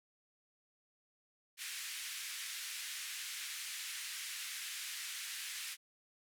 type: band-pass noise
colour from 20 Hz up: pink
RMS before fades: -44 dBFS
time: 1.57-5.77 s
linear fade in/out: 50 ms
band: 1800 to 13000 Hz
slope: 24 dB/octave
effects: none